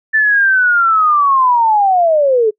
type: linear sweep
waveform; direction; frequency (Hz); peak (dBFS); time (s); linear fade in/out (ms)
sine; down; 1771 to 415.3; -8; 0.13-2.51; 20
effects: noise-tail reverb RT60 0.1 s tail -26 dB re dry